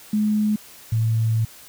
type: tone pair in turn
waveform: sine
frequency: 211.9 / 112.25 Hz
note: G#3 / A2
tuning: +35 / +35 cents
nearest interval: major seventh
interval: 1100 cents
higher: first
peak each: -17 dBFS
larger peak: neither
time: 0.13-0.56 / 0.92-1.45 s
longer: second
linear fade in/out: 5 ms
effects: white hiss -45 dBFS RMS until 1.68 s